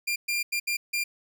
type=tone bursts at uneven times; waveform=sawtooth; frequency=2394 Hz; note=D7; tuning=33 cents sharp; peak=-22 dBFS; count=5; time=0.07-0.16 / 0.28-0.43 / 0.52-0.6 / 0.67-0.77 / 0.93-1.04 s; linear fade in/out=10 ms; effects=none